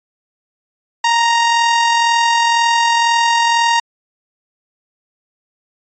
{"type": "tone with amplitude modulation", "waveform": "sawtooth", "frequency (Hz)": 932.3, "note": "A#5", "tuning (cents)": 0, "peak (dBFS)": -6, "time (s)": [1.04, 3.8], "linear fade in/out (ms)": 5, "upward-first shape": "sine", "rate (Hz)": 42, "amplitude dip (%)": 30, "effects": ["resampled to 16000 Hz"]}